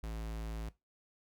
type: tone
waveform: square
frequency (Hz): 55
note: A1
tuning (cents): 0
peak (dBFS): -39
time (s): 0.03-0.69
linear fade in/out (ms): 5
effects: noise-tail reverb RT60 0.2 s tail -17 dB re dry